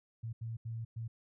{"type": "tone bursts at uneven times", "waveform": "sine", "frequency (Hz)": 114, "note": "A#2", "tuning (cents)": -38, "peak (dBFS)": -37, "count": 4, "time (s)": [[0.23, 0.33], [0.41, 0.57], [0.65, 0.85], [0.96, 1.08]], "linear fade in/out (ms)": 10, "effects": []}